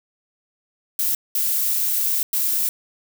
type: noise bursts at uneven times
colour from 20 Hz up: violet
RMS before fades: -21 dBFS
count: 3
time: 0.99-1.15 / 1.35-2.23 / 2.33-2.69 s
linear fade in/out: 2 ms
effects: none